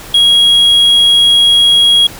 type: tone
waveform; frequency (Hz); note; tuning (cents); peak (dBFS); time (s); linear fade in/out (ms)
triangle; 3300; G#7; -12; -3; 0.14-2.07; 5
effects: pink hiss -30 dBFS RMS until 2.19 s